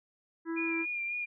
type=harmonic tone; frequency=330 Hz; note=E4; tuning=2 cents sharp; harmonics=1 / 3 / 4 / 5 / 6; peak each=-32 / -45 / -48 / -46 / -54 dBFS; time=0.45-0.86 s; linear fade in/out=50 ms
type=tone with vibrato; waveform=sine; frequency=2407 Hz; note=D7; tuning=42 cents sharp; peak=-32 dBFS; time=0.56-1.26 s; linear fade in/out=20 ms; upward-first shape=sine; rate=3.7 Hz; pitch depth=28 cents each way
effects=none